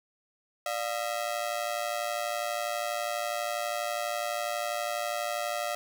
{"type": "ring-modulated tone", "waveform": "sawtooth", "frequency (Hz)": 649, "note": "E5", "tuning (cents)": -27, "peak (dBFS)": -23, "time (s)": [0.66, 5.75], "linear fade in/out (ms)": 0, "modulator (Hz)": 56.1, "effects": []}